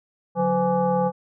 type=tone with frequency modulation; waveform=sine; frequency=510 Hz; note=C5; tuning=44 cents flat; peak=-18 dBFS; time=0.35-1.12 s; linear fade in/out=50 ms; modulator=327 Hz; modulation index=1.3; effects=none